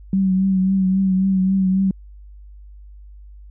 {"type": "tone with vibrato", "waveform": "sine", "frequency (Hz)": 190, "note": "F#3", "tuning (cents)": 46, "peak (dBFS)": -14, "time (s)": [0.13, 1.91], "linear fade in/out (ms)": 2, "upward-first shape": "triangle", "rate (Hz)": 3.7, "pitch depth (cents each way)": 41, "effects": ["added 50 Hz sine -38 dBFS peak until 3.5 s"]}